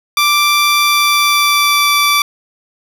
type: tone with pitch glide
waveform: 15% pulse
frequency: 1174.7 to 1163.2 Hz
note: D6 to D6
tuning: 0 to -17 cents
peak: -3 dBFS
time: 0.17-2.22 s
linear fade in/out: 2 ms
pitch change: -17 cents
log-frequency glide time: 0.85-1.89 s
effects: none